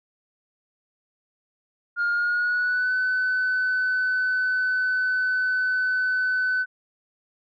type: tone with pitch glide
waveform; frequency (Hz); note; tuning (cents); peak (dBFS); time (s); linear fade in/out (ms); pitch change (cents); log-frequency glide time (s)
sine; 1415 to 1507.8; F6 to F#6; +22 to +32; -19; 1.96-6.66; 50; +110; 2.12-2.94
effects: tanh soft clip ceiling -18 dBFS